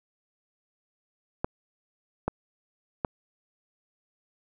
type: clicks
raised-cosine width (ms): 1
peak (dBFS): -12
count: 3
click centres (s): 1.445 / 2.28 / 3.048
effects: none